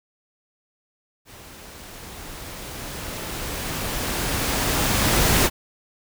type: noise with level ramp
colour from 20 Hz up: pink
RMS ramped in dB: -44 to -17 dBFS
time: 1.25-5.5 s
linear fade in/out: 50 ms
effects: none